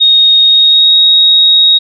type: tone with pitch glide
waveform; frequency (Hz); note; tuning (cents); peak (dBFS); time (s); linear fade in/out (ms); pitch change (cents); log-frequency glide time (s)
sine; 3729 to 3772; A#7 to A#7; 0 to +20; -3; 0-1.79; 20; +20; 0.44-0.95
effects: none